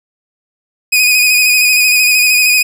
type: tone with vibrato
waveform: sawtooth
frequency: 2489 Hz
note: D#7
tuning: in tune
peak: -4 dBFS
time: 0.92-2.63 s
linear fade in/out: 10 ms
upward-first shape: square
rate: 13 Hz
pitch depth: 25 cents each way
effects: none